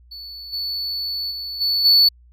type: tone with level steps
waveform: triangle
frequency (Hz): 4453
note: C#8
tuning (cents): +7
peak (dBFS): -32 / -22 / -26 / -16 / -9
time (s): 0.11-2.09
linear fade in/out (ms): 10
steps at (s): 0.52 / 1.3 / 1.6 / 1.84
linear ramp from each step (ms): 20
effects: added 60 Hz sine -47 dBFS peak until 2.32 s